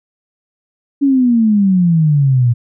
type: exponential sweep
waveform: sine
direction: down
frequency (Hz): 285.3 to 116.54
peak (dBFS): -8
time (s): 1.01-2.54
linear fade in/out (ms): 20
effects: none